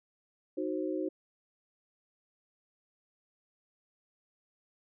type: chord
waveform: sine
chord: C diminished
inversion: first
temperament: equal with one note detuned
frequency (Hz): 311.1 / 370 / 529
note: Eb4 / Gb4 / C5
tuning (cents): 0 / 0 / +19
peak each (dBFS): -34 / -35 / -38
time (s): 0.57-1.09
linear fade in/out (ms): 10
effects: none